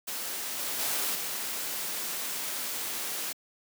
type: noise with level steps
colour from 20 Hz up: white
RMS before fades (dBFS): -35 / -33 / -30 / -34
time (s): 0.07-3.33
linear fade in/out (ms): 10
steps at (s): 0.59 / 0.79 / 1.15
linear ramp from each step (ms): 2
effects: high-pass 200 Hz 12 dB/octave